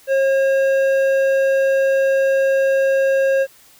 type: tone with hard clipping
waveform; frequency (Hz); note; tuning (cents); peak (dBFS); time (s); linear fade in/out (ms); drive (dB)
triangle; 540; C#5; -45; -15; 0.07-3.47; 50; 12
effects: white hiss -49 dBFS RMS until 3.79 s